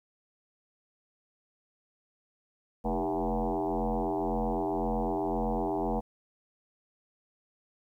sine tone with frequency modulation, 220.7 Hz, A3, 5 cents sharp, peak -27 dBFS, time 2.84-6.01 s, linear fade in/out 20 ms, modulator 87.9 Hz, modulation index 7.5, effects 11-bit

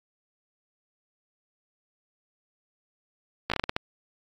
slowing click train, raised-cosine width 0.3 ms, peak -10 dBFS, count 8, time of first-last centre 3.5-3.765 s, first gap 16 ms, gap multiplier 1.28, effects AAC 64 kbps

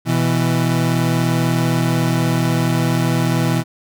30% pulse tone pair together, 124.47 / 164.81 Hz, B2 / E3, +14 / 0 cents, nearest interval perfect fourth, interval 486 cents, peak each -15 dBFS, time 0.05-3.64 s, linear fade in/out 50 ms, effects none

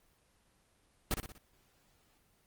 pink noise with echo, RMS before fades -31 dBFS, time 1.11-1.14 s, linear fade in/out 0 ms, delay 60 ms, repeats 4, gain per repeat -6 dB, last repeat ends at 1.38 s, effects pink hiss -70 dBFS RMS until 2.46 s + Opus 24 kbps

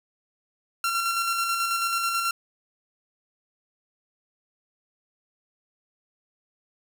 sawtooth tone with tremolo, 1366 Hz, F6, 39 cents flat, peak -19 dBFS, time 0.84-2.31 s, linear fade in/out 2 ms, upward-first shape square, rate 9.2 Hz, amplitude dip 30%, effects none

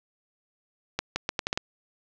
accelerating click train, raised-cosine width 0.2 ms, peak -9 dBFS, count 7, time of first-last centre 0.99-1.575 s, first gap 170 ms, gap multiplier 0.77, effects low-pass 7000 Hz 12 dB/octave + 7-bit

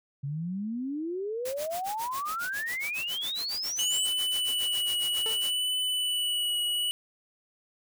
sine exponential sweep, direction up, 135.1 to 8372 Hz, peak -30 dBFS, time 0.23-4.07 s, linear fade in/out 10 ms
white noise with tremolo, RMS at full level -38 dBFS, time 1.45-5.53 s, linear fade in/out 5 ms, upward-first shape sine, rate 7.3 Hz, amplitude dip 100%
square tone with vibrato, 2960 Hz, F#7, in tune, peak -27 dBFS, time 3.79-6.91 s, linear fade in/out 0 ms, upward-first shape triangle, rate 0.62 Hz, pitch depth 26 cents each way
sawtooth tone with exponential decay, 443.8 Hz, A4, 15 cents sharp, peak -29 dBFS, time 5.26-5.47 s, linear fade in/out 0 ms, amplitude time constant 44 ms
effects none

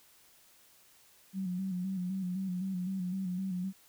sine tone with vibrato, 185.8 Hz, F#3, 7 cents sharp, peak -32 dBFS, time 1.33-3.73 s, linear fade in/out 50 ms, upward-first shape square, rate 3.9 Hz, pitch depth 53 cents each way, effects white hiss -62 dBFS RMS until 3.88 s

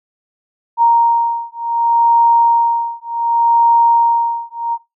sine beating tone pair, 932.3 / 932.97 Hz, A#5 / A#5, 0 / +1 cents, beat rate 0.67 Hz, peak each -13 dBFS, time 0.77-4.78 s, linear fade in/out 50 ms, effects noise-tail reverb RT60 0.2 s tail -18 dB re dry

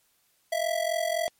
square ring-modulated tone, 659.3 Hz, E5, in tune, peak -23 dBFS, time 0.52-1.28 s, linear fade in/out 0 ms, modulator 21.9 Hz, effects white hiss -68 dBFS RMS until 1.39 s + MP3 64 kbps

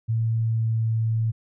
sine tone with pitch glide, 113.2 to 112.35 Hz, A2 to A2, +50 to +37 cents, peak -20 dBFS, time 0.08-1.32 s, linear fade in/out 20 ms, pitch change -13 cents, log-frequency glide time 0.44-0.67 s, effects none

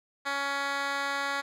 10% pulse tone with band-pass filter, 279.6 Hz, C#4, 15 cents sharp, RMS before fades -31 dBFS, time 0.25-1.42 s, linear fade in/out 20 ms, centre 2100 Hz, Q 0.8, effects none

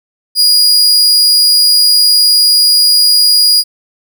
40% pulse tone with amplitude modulation, 4880 Hz, D#8, 34 cents flat, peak -3 dBFS, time 0.35-3.64 s, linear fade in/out 50 ms, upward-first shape sine, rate 99.2 Hz, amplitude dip 25%, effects none

